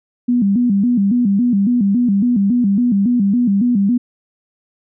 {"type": "tone with vibrato", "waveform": "sine", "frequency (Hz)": 220, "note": "A3", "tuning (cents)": 0, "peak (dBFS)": -11, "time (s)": [0.28, 3.98], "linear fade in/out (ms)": 10, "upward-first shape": "square", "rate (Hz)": 3.6, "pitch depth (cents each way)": 180, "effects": []}